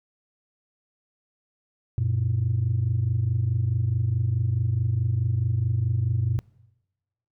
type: tone pair together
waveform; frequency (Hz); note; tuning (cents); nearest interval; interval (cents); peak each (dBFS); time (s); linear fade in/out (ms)
sine; 94.71 / 119.4; F#2 / A#2; +41 / +42; major third; 401; -24 / -22; 1.98-6.39; 0
effects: noise-tail reverb RT60 1.0 s tail -23 dB re dry + tanh soft clip ceiling -16 dBFS